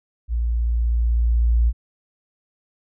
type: tone with level ramp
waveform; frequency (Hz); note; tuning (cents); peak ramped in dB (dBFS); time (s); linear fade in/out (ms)
sine; 58; A#1; -8; -19 to -13; 0.28-1.73; 50
effects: none